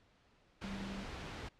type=tone in noise; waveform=sine; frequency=196 Hz; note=G3; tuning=in tune; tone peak=-42 dBFS; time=0.63-1.04 s; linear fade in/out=10 ms; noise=pink; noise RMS=-45 dBFS; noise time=0.61-1.49 s; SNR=0 dB; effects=pink hiss -69 dBFS RMS until 1.59 s + low-pass 4000 Hz 12 dB/octave